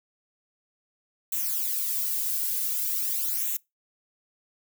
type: noise with flanger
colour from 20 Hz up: violet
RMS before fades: -28 dBFS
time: 1.32-3.57 s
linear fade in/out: 5 ms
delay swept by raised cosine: 0.2 to 2.3 ms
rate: 0.46 Hz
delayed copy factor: -0.75
effects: noise-tail reverb RT60 0.2 s tail -24 dB re dry